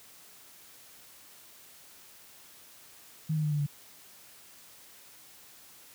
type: tone with pitch steps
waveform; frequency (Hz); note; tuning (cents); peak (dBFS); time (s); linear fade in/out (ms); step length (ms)
sine; 156.9 / 153.67 / 150.51 / 147.41 / 144.38; D#3 / D#3 / D3 / D3 / D3; +15 / -21 / +43 / +7 / -29; -26; 3.29-3.665; 10; 75
effects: white hiss -54 dBFS RMS until 5.94 s + high-pass 60 Hz 12 dB/octave